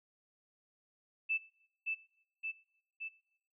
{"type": "tone with echo", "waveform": "sine", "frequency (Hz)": 2637, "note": "E7", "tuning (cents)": 0, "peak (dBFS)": -30, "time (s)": [1.29, 1.38], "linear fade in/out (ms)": 20, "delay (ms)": 570, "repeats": 3, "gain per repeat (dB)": -3, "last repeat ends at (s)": 3.09, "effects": ["noise-tail reverb RT60 0.7 s tail -19 dB re dry"]}